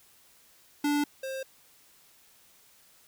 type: tone pair in turn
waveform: square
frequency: 291.5 / 530.9 Hz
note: D4 / C5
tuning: -13 / +25 cents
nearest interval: minor seventh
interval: 1038 cents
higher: second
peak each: -25 / -34 dBFS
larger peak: first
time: 0.84-1.04 / 1.23-1.43 s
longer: neither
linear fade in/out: 5 ms
effects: white hiss -60 dBFS RMS until 3.07 s